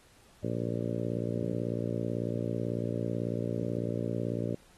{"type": "harmonic tone", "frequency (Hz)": 58.1, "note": "A#1", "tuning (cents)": -5, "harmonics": [2, 3, 4, 5, 6, 7, 8, 9, 10], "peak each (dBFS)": [-35, -37, -38, -39, -40, -40, -41, -42, -42], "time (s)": [0.43, 4.55], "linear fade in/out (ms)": 5, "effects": ["pink hiss -61 dBFS RMS until 4.77 s", "AAC 32 kbps"]}